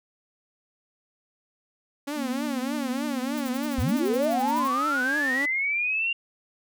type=tone with vibrato; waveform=sawtooth; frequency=275.8 Hz; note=C#4; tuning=9 cents flat; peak=-25 dBFS; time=2.07-5.46 s; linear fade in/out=10 ms; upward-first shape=triangle; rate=3.3 Hz; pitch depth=180 cents each way
type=tone; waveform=sine; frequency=238.2 Hz; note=A#3; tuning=38 cents sharp; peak=-29 dBFS; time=2.15-4.69 s; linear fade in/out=50 ms
type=noise bursts; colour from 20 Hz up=blue; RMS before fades=-42 dBFS; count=16; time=3.37-4.681 s; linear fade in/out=5 ms; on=36 ms; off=49 ms
type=linear sweep; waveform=sine; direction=up; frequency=52 to 2794 Hz; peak=-23 dBFS; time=3.78-6.13 s; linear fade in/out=5 ms
effects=none